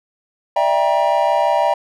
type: chord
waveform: triangle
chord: E half-diminished seventh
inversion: third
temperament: just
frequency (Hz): 593.3 / 659.3 / 791.1 / 949.3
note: D5 / E5 / G5 / Bb5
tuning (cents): +18 / 0 / +16 / +31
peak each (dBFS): -17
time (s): 0.56-1.74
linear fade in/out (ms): 5
effects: none